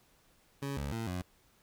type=tone with pitch steps; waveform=20% pulse; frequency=139.4 / 70.7 / 113.7 / 90.4 Hz; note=C#3 / C#2 / A#2 / F#2; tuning=+10 / +35 / -43 / -40 cents; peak=-30 dBFS; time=0.62-1.22 s; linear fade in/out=5 ms; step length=150 ms; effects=pink hiss -67 dBFS RMS until 1.62 s